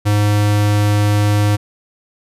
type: tone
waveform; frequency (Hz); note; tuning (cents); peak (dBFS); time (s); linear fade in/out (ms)
square; 103.83; G#2; 0; -12; 0.05-1.57; 20
effects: resampled to 32000 Hz